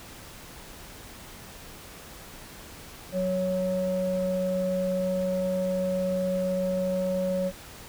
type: tone pair together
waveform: sine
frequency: 185.01 / 554.4 Hz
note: F#3 / C#5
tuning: 0 / 0 cents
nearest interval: octave + perfect fifth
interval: 1900 cents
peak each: -28 / -25 dBFS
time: 3.12-7.52 s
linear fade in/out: 50 ms
effects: tanh soft clip ceiling -18 dBFS + pink hiss -45 dBFS RMS until 7.88 s